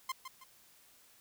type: tone with echo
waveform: sawtooth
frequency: 1046 Hz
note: C6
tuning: 1 cent flat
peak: -30 dBFS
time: 0.09-0.12 s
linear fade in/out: 5 ms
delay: 160 ms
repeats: 2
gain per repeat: -9 dB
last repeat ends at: 0.44 s
effects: white hiss -63 dBFS RMS until 1.2 s